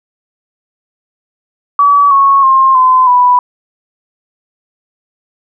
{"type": "tone with pitch steps", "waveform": "sine", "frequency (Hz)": [1143, 1102.2, 1062.8, 1024.8, 988.2], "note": ["D6", "C#6", "C6", "C6", "B5"], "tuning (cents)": [-47, -10, 27, -36, 1], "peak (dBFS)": -4, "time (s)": [1.79, 3.39], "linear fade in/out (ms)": 2, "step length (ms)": 320, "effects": []}